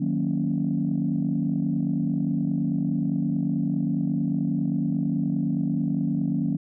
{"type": "chord", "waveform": "sine", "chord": "D# minor seventh", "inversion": "none", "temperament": "equal with one note detuned", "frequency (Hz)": [155.56, 185, 233.1, 278], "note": ["D#3", "F#3", "A#3", "C#4"], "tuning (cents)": [0, 0, 0, 5], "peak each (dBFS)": -27, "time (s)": [0, 6.57], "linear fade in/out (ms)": 10, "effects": ["tanh soft clip ceiling -14 dBFS"]}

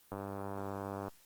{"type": "click train", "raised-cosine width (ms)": 1, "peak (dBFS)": -26, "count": 96, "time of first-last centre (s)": [0.12, 1.082], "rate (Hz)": 98.8, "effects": ["white hiss -64 dBFS RMS until 1.25 s", "Opus 24 kbps"]}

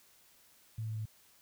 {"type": "tone with pitch steps", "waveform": "sine", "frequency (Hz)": [110.9, 109.88, 108.87], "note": ["A2", "A2", "A2"], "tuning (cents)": [14, -2, -18], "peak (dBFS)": -35, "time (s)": [0.78, 1.056], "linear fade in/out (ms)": 5, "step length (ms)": 92, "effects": ["white hiss -64 dBFS RMS until 1.41 s"]}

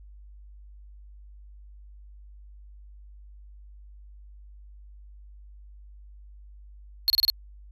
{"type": "tone bursts", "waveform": "square", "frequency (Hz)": 4319, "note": "C#8", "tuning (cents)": -46, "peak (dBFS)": -18, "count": 5, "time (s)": [7.08, 7.3], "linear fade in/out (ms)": 0, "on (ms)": 20, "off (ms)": 30, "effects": ["added 50 Hz sine -45 dBFS peak until 7.71 s", "resampled to 32000 Hz"]}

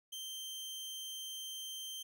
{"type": "tone", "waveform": "sawtooth", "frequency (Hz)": 3136, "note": "G7", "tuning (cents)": 0, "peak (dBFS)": -39, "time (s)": [0.12, 2.03], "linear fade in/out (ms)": 10, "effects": []}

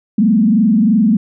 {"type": "tone with frequency modulation", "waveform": "sine", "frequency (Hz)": 216.2, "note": "A3", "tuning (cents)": -30, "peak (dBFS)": -8, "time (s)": [0.18, 1.17], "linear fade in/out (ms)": 5, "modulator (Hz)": 23, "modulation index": 1.1, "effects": []}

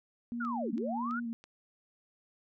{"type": "tone with vibrato", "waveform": "sine", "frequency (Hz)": 233.5, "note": "A#3", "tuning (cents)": 3, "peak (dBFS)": -34, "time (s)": [0.32, 1.33], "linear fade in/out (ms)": 0, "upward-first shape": "square", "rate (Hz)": 1.6, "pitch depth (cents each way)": 26}
{"type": "linear two-way sweep", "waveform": "sine", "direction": "down then up", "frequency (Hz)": [1500, 183.9, 1500], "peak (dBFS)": -34, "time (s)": [0.4, 1.2], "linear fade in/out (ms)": 10, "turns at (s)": 0.73}
{"type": "click train", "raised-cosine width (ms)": 0.2, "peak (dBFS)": -36, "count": 4, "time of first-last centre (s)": [0.45, 1.44], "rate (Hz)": 3.03}
{"effects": []}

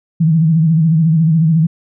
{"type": "tone with vibrato", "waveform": "sine", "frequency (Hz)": 161.1, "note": "E3", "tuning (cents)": -39, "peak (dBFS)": -8, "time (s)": [0.2, 1.67], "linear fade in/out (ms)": 10, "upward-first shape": "sine", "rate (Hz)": 14, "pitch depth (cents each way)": 83, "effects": []}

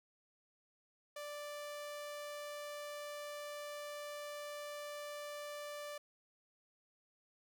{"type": "tone", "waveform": "sawtooth", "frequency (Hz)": 587.3, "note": "D5", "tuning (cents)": 0, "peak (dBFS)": -40, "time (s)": [1.16, 5.98], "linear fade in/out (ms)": 5, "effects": []}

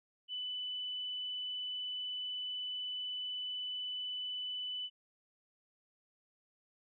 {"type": "tone", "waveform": "sine", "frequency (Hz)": 2992, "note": "F#7", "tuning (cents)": 19, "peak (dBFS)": -37, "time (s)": [0.28, 4.9], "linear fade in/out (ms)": 50, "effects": []}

